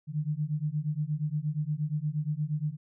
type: beating tone pair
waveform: sine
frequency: 146.83 / 155.33 Hz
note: D3 / D#3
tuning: 0 / -3 cents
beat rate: 8.5 Hz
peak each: -31 dBFS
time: 0.07-2.77 s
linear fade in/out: 50 ms
effects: none